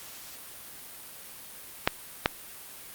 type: clicks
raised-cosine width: 0.3 ms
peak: -4 dBFS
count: 2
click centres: 1.875 / 2.259 s
effects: white hiss -45 dBFS RMS until 2.94 s + Opus 48 kbps